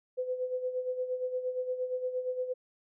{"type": "tone with tremolo", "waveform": "sine", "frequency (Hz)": 506, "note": "B4", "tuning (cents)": 42, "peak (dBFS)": -28, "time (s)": [0.17, 2.54], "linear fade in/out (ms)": 20, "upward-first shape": "sine", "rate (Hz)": 8.6, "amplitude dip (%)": 65, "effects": []}